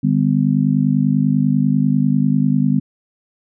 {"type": "harmonic tone", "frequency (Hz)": 50.1, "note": "G1", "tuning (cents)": 38, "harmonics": [3, 4, 5], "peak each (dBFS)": [-17, -17, -17], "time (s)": [0.03, 2.8], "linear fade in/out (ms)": 10, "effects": []}